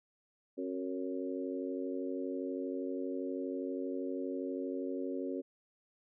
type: harmonic tone with a mistuned harmonic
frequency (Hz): 92.5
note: F#2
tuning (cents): 0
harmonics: 3 / 4 / 5 / 6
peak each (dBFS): -38 / -40 / -42 / -44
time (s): 0.57-5.42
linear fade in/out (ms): 20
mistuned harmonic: 3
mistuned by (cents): -41
effects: none